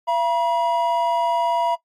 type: tone pair together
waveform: triangle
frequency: 680 / 961.7 Hz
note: F5 / B5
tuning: -46 / -46 cents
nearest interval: tritone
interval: 600 cents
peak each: -20 / -17 dBFS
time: 0.07-1.76 s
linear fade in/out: 20 ms
effects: noise-tail reverb RT60 0.1 s tail -18 dB re dry + MP3 64 kbps